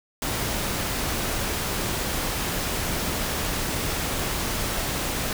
pink noise, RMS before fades -27 dBFS, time 0.22-5.33 s, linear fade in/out 2 ms, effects none

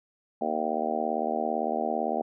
harmonic tone, 77.78 Hz, D#2, in tune, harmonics 3 / 4 / 5 / 6 / 7 / 8 / 9 / 10, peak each -34 / -37 / -36 / -36 / -37 / -33 / -32 / -32 dBFS, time 0.41-2.22 s, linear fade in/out 5 ms, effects none

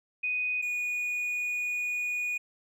sine / triangle tone pair in turn, 2489 / 2459 Hz, D#7 / D#7, 0 / -21 cents, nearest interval unison, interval 21 cents, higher first, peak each -27 dBFS, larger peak neither, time 0.23-0.62 / 0.62-2.38 s, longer second, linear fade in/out 10 ms, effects none

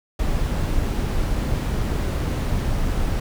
brown noise, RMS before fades -22 dBFS, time 0.19-3.2 s, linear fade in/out 5 ms, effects none

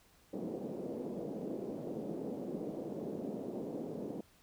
pink band-pass noise, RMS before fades -41 dBFS, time 0.33-4.21 s, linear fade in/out 5 ms, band 190 to 540 Hz, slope 24 dB/octave, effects pink hiss -66 dBFS RMS until 4.42 s

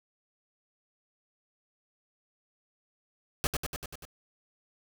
pink noise with echo, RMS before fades -28 dBFS, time 3.44-3.47 s, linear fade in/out 0 ms, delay 97 ms, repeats 6, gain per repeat -3 dB, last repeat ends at 4.052 s, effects none

